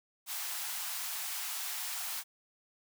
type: high-pass noise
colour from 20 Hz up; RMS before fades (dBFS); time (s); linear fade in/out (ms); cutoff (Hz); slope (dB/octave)
white; -38; 0.26-2.24; 50; 690; 48
effects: none